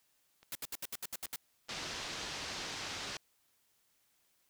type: click train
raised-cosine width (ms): 0.2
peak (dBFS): -39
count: 5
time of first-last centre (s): 0.43-2.104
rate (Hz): 2.39
type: noise bursts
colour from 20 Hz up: white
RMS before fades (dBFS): -40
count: 9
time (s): 0.52-1.36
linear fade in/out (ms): 2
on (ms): 32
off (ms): 69
type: low-pass noise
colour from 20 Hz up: white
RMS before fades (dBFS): -42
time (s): 1.69-3.17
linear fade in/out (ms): 2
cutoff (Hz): 5700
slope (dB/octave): 24
effects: white hiss -74 dBFS RMS until 4.49 s